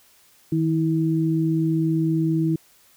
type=tone pair together; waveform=sine; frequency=158.78 / 323.3 Hz; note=D#3 / E4; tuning=+35 / -34 cents; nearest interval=octave; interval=1231 cents; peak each=-21 dBFS; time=0.52-2.56 s; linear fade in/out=5 ms; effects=white hiss -56 dBFS RMS until 2.96 s